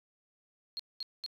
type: tone bursts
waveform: triangle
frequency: 4251 Hz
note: C8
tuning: 27 cents sharp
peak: -32 dBFS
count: 3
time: 0.77-1.262 s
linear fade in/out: 0 ms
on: 24 ms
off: 210 ms
effects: tanh soft clip ceiling -33 dBFS